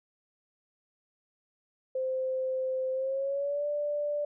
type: tone with pitch glide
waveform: sine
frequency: 520 to 587.1 Hz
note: C5 to D5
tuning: -11 to -1 cents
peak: -28 dBFS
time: 1.95-4.25 s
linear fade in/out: 5 ms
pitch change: +210 cents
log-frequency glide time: 2.92-3.67 s
effects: none